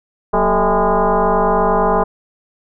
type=tone with frequency modulation; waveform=sine; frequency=183.7 Hz; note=F#3; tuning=12 cents flat; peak=-11 dBFS; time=0.33-2.04 s; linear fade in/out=10 ms; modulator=208 Hz; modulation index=4.7; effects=none